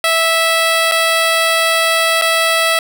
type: tone with dropouts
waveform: 10% pulse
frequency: 656 Hz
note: E5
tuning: 9 cents flat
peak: -3 dBFS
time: 0.04-2.79 s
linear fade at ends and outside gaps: 2 ms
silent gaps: 0.914-0.919 / 2.214-2.22 s
effects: none